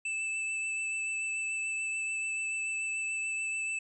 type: tone with vibrato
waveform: square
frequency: 2637 Hz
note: E7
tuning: in tune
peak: -32 dBFS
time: 0.05-3.79 s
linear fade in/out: 5 ms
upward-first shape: triangle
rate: 6.9 Hz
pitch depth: 13 cents each way
effects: resampled to 22050 Hz

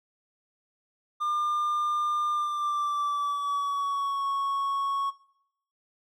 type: tone with pitch glide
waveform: triangle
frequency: 1200 to 1106.8 Hz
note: D6 to C#6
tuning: +37 to -3 cents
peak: -24 dBFS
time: 1.2-5.11 s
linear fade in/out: 20 ms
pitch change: -140 cents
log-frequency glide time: 2.32-4.25 s
effects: noise-tail reverb RT60 0.7 s tail -17 dB re dry

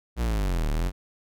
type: linear two-way sweep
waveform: 45% pulse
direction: down then up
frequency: 61.9 to 36 to 48.44 Hz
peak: -23 dBFS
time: 0.16-0.92 s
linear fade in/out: 50 ms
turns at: 0.7 s
effects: none

